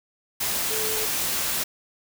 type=tone in noise; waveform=sine; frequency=435.9 Hz; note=A4; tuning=16 cents flat; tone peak=-31 dBFS; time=0.7-1.06 s; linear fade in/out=10 ms; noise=white; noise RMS=-26 dBFS; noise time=0.4-1.64 s; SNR=-8 dB; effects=none